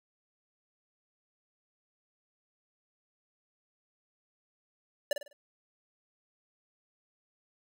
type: tone with echo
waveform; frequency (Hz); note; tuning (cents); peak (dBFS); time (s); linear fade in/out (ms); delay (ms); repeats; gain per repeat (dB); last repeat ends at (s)
square; 579; D5; -25; -26; 5.11-5.13; 2; 50; 4; -8; 5.33
effects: none